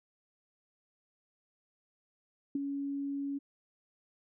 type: tone with ADSR envelope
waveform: sine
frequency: 280 Hz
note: C#4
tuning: 18 cents sharp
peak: -27 dBFS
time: 2.55-3.39 s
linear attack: 4 ms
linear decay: 20 ms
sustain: -6 dB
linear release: 18 ms
effects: none